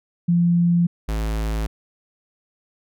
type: tone pair in turn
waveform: sine / square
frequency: 172.5 / 54.16 Hz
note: F3 / A1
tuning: -21 / -27 cents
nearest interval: octave + minor sixth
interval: 2006 cents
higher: first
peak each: -14 / -22 dBFS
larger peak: first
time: 0.28-0.87 / 1.08-1.67 s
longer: neither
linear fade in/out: 10 ms
effects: none